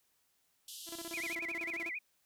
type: band-pass noise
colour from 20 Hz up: pink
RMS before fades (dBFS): -48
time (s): 0.68-1.35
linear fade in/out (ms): 2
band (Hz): 2900 to 14000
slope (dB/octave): 96
type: tone with tremolo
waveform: sawtooth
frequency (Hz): 335.9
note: E4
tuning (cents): +33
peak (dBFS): -38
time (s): 0.86-1.92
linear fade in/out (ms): 50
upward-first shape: square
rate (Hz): 16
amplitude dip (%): 80
type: tone with vibrato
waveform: sine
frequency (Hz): 2217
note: C#7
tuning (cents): 0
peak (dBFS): -37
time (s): 1.13-1.99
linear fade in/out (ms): 10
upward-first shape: sine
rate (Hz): 11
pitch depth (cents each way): 210
effects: white hiss -75 dBFS RMS until 2.25 s